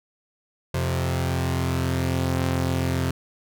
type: tone pair together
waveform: sawtooth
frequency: 87.31 / 130.82 Hz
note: F2 / C3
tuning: 0 / 0 cents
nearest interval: perfect fifth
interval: 700 cents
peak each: -21 dBFS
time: 0.74-3.11 s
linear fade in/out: 5 ms
effects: none